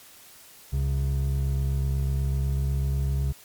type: tone pair together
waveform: triangle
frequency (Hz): 67.9 / 136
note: C#2 / C#3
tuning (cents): -35 / -33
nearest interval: octave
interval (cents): 1202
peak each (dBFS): -22 / -25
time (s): 0.72-3.33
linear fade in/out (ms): 20
effects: white hiss -50 dBFS RMS until 3.44 s + MP3 96 kbps